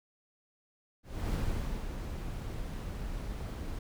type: noise with ADSR envelope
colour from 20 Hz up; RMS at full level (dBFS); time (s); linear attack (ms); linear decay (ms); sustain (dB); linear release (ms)
brown; -31; 1.03-3.79; 280; 530; -7; 4
effects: none